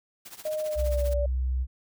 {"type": "noise with tremolo", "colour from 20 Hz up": "white", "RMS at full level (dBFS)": -41, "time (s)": [0.25, 1.14], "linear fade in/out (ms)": 10, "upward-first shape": "triangle", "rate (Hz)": 15, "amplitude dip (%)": 90}
{"type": "tone with pitch glide", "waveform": "sine", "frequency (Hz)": [617, 579], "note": ["D#5", "D5"], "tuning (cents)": [-15, -25], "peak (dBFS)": -27, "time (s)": [0.45, 1.26], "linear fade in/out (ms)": 5, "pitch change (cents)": -110, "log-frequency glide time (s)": [0.65, 1.03]}
{"type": "tone", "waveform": "sine", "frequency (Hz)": 63.8, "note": "C2", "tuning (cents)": -43, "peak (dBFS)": -24, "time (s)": [0.75, 1.67], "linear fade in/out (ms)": 50}
{"effects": []}